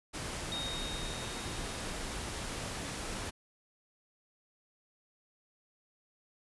pink noise, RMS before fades -39 dBFS, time 0.13-3.31 s, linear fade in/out 20 ms
sine tone with exponential decay, 3729 Hz, A#7, in tune, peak -35 dBFS, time 0.52-3.05 s, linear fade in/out 0 ms, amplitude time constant 550 ms
effects resampled to 24000 Hz

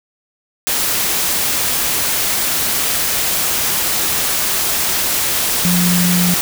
sine tone in noise, 177.7 Hz, F3, 30 cents sharp, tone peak -13 dBFS, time 5.65-6.34 s, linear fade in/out 0 ms, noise white, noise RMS -17 dBFS, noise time 0.67-6.41 s, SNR +1 dB, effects none

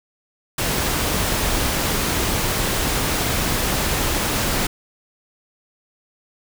pink noise, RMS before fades -21 dBFS, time 0.58-4.67 s, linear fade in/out 5 ms, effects none

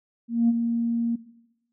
sine tone with ADSR envelope, 233.1 Hz, A#3, in tune, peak -14 dBFS, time 0.28-1.16 s, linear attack 210 ms, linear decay 33 ms, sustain -8 dB, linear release 10 ms, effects noise-tail reverb RT60 0.9 s tail -18 dB re dry + tanh soft clip ceiling -12 dBFS

